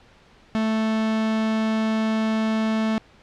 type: tone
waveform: 45% pulse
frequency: 220 Hz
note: A3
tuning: in tune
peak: -20 dBFS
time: 0.55-2.98 s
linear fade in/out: 0 ms
effects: pink hiss -53 dBFS RMS until 3.22 s + low-pass 4000 Hz 12 dB/octave